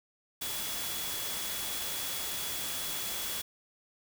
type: tone in noise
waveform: sine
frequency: 3378 Hz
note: G#7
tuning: 29 cents sharp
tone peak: -42 dBFS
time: 0.41-3.42 s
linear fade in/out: 10 ms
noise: white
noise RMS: -36 dBFS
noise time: 0.41-3.42 s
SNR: -9 dB
effects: none